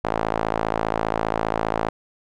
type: tone with band-pass filter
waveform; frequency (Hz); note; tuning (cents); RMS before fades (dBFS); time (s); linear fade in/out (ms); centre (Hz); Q
sawtooth; 55; A1; 0; -24; 0.04-1.89; 5; 790; 1.3
effects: none